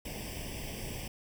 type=noise with comb filter; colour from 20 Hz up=pink; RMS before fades=-40 dBFS; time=0.05-1.08 s; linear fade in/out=5 ms; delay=0.37 ms; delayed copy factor=+0.95; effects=none